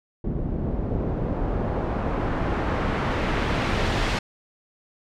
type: noise with low-pass filter sweep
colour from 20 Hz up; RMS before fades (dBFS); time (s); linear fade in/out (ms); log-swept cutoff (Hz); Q
pink; -25; 0.24-4.19; 5; 320 to 3900; 0.77
effects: none